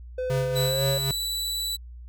triangle tone with pitch glide, 508 to 550.8 Hz, B4 to C#5, +49 to -11 cents, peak -24 dBFS, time 0.18-0.98 s, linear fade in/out 5 ms, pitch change +140 cents, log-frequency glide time 0.64-0.84 s
square tone with tremolo, 135.6 Hz, C#3, 38 cents flat, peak -24 dBFS, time 0.3-1.11 s, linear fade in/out 0 ms, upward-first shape sine, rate 3.9 Hz, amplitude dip 55%
sawtooth tone with vibrato, 3951 Hz, B7, in tune, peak -24 dBFS, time 0.55-1.77 s, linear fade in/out 20 ms, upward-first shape sine, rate 20 Hz, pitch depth 8 cents each way
effects added 60 Hz sine -39 dBFS peak until 2.08 s

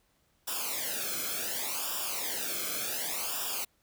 white noise with flanger, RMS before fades -34 dBFS, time 0.47-3.65 s, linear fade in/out 10 ms, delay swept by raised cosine 0.47 to 1.09 ms, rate 0.68 Hz, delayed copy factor -0.85, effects pink hiss -71 dBFS RMS until 3.82 s

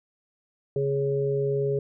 harmonic tone, 138.59 Hz, C#3, in tune, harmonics 1 / 3 / 4, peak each -28 / -24 / -34 dBFS, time 0.76-1.79 s, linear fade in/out 2 ms, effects none

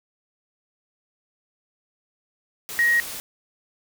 sine tone in noise, 1887 Hz, A#6, 21 cents sharp, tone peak -16 dBFS, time 2.79-3 s, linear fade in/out 0 ms, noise white, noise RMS -34 dBFS, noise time 2.69-3.2 s, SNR +15 dB, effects none

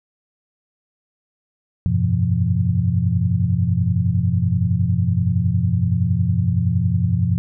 sine tone cluster, 91.4 / 102.2 / 123.6 / 171.6 Hz, F#2 / G#2 / B2 / F3, -21 / -27 / +2 / -30 cents, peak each -21 dBFS, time 1.86-7.38 s, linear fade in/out 0 ms, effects none

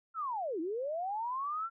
sine linear two-way sweep, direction down then up, 1378 to 306.4 to 1378 Hz, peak -33 dBFS, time 0.14-1.7 s, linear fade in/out 50 ms, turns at 0.6 s, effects none

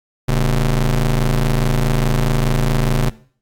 35% pulse ring-modulated tone, 82.41 Hz, E2, in tune, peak -9 dBFS, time 0.28-3.1 s, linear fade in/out 10 ms, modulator 53.6 Hz, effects noise-tail reverb RT60 0.5 s tail -20 dB re dry + AAC 64 kbps

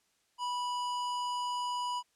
sine tone with hard clipping, 982 Hz, B5, 10 cents flat, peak -34 dBFS, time 0.38-2.03 s, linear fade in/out 50 ms, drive 16 dB, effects white hiss -73 dBFS RMS until 2.15 s + low-pass 9000 Hz 12 dB/octave

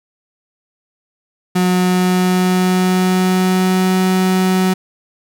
35% pulse tone with pitch glide, 181.8 to 186.26 Hz, F#3 to F#3, -30 to +12 cents, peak -10 dBFS, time 1.55-4.74 s, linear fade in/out 10 ms, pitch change +42 cents, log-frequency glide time 1.69-3.99 s, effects none

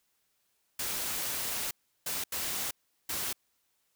white noise bursts at uneven times, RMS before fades -34 dBFS, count 4, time 0.79-1.71 / 2.06-2.24 / 2.32-2.71 / 3.09-3.33 s, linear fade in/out 5 ms, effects white hiss -75 dBFS RMS until 3.95 s

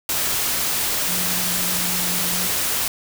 sine tone in noise, 178.6 Hz, F3, 39 cents sharp, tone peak -31 dBFS, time 1.08-2.47 s, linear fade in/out 2 ms, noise white, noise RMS -22 dBFS, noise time 0.09-2.88 s, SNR -12 dB, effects none

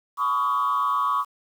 sine tone with frequency modulation, 1127 Hz, C#6, 28 cents sharp, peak -19 dBFS, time 0.17-1.25 s, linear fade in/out 50 ms, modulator 123 Hz, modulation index 0.9, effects tanh soft clip ceiling -16 dBFS + 8-bit

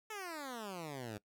10% pulse exponential sweep, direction down, 445.2 to 100.6 Hz, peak -34 dBFS, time 0.1-1.18 s, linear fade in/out 5 ms, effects noise-tail reverb RT60 0.1 s tail -21 dB re dry

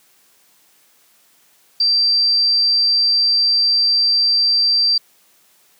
sine tone, 4696 Hz, D8, 1 cent flat, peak -12 dBFS, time 1.8-4.98 s, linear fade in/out 5 ms, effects white hiss -55 dBFS RMS until 5.79 s + high-pass 150 Hz 12 dB/octave

